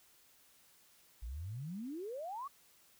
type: exponential sweep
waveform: sine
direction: up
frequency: 52 to 1174.7 Hz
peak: -40 dBFS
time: 1.22-2.48 s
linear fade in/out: 10 ms
effects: white hiss -66 dBFS RMS until 2.99 s